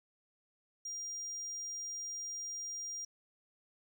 triangle tone, 5700 Hz, F8, 34 cents sharp, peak -38 dBFS, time 0.85-3.05 s, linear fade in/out 5 ms, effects none

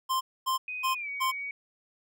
square tone bursts, 1046.5 Hz, C6, in tune, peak -26 dBFS, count 4, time 0.09-1.32 s, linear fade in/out 20 ms, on 120 ms, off 250 ms
sine tone with pitch glide, 2500 to 2253 Hz, D#7 to C#7, +8 to +28 cents, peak -33 dBFS, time 0.68-1.51 s, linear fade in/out 2 ms, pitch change -180 cents, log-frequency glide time 0.95-1.09 s
effects none

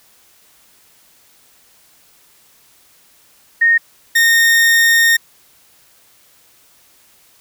sine / 40% pulse tone pair in turn, 1850 / 1841.4 Hz, A#6 / A#6, -14 / -22 cents, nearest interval unison, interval 8 cents, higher first, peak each -8 dBFS, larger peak neither, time 3.61-3.78 / 4.15-5.17 s, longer second, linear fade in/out 10 ms, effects white hiss -51 dBFS RMS until 7.4 s

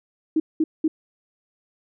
sine tone bursts, 315.8 Hz, D#4, 26 cents sharp, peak -16 dBFS, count 3, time 0.36-0.88 s, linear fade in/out 5 ms, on 40 ms, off 200 ms, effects none

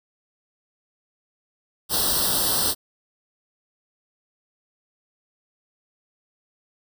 white noise with comb filter, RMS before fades -22 dBFS, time 1.89-2.75 s, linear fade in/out 50 ms, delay 0.22 ms, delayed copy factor +1, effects none

